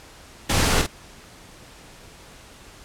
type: noise with echo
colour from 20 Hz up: pink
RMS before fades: -20 dBFS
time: 0.49-0.82 s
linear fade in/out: 10 ms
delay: 47 ms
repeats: 1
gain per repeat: -6 dB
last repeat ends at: 0.867 s
effects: pink hiss -46 dBFS RMS until 2.84 s + low-pass 10000 Hz 12 dB/octave